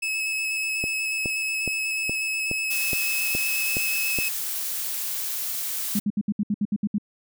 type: tone with vibrato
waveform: 40% pulse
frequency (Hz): 2587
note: E7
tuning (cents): -33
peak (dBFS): -24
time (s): 0.02-4.29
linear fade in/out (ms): 10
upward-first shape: square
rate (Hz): 8.2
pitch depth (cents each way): 11
type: click train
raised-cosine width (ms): 2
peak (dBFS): -16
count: 9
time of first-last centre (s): 0.84-4.187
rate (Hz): 2.39
type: noise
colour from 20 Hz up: blue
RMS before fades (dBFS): -29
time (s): 2.7-6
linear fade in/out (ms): 10
type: tone bursts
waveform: sine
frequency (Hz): 206.8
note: G#3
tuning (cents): -7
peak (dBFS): -20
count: 10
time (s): 5.95-6.983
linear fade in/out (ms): 5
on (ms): 43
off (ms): 67
effects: none